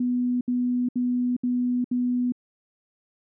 sine tone bursts, 246.9 Hz, B3, in tune, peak -21 dBFS, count 5, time 0-2.322 s, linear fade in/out 5 ms, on 410 ms, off 68 ms, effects none

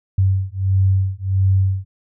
sine beating tone pair, 95 / 96.5 Hz, F#2 / G2, +46 / -27 cents, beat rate 1.5 Hz, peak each -17 dBFS, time 0.18-1.85 s, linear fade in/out 5 ms, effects none

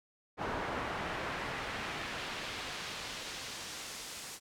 brown noise with band-pass filter sweep, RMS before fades -40 dBFS, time 0.37-4.4 s, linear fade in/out 50 ms, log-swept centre 1100 to 8300 Hz, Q 0.85, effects none

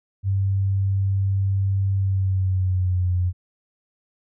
sine tone with pitch glide, 97.5 to 89.93 Hz, G2 to F#2, -9 to -49 cents, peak -18 dBFS, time 0.23-3.33 s, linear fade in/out 50 ms, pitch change -140 cents, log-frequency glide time 1.95-3.12 s, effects none

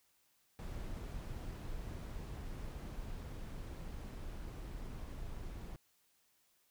brown noise with level ramp, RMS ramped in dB -43 to -46 dBFS, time 0.59-5.76 s, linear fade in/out 0 ms, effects white hiss -74 dBFS RMS until 6.7 s

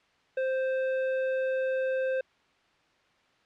sine tone with hard clipping, 523.3 Hz, C5, in tune, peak -28 dBFS, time 0.37-2.21 s, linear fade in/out 5 ms, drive 10 dB, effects white hiss -65 dBFS RMS until 3.45 s + low-pass 3000 Hz 12 dB/octave

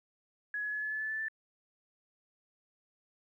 sine tone with pitch steps, 1681 / 1692.7 / 1704.5 / 1716.3 / 1728.3 / 1740.3 / 1752.4 / 1764.6 Hz, G#6 / G#6 / G#6 / A6 / A6 / A6 / A6 / A6, +20 / +33 / +45 / -44 / -31 / -19 / -7 / +5 cents, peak -33 dBFS, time 0.54-1.284 s, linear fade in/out 2 ms, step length 93 ms, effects 12-bit

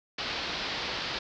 white low-pass noise, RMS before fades -34 dBFS, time 0.18-1.19 s, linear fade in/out 5 ms, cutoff 4900 Hz, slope 48 dB/octave, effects none

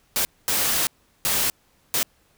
white noise bursts at uneven times, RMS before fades -22 dBFS, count 4, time 0.16-0.25 / 0.48-0.87 / 1.25-1.5 / 1.94-2.03 s, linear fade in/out 0 ms, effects pink hiss -62 dBFS RMS until 2.37 s

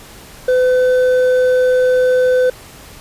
triangle tone with hard clipping, 506 Hz, B4, 42 cents sharp, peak -11 dBFS, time 0.48-2.5 s, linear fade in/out 5 ms, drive 8 dB, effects pink hiss -38 dBFS RMS until 3 s + resampled to 32000 Hz

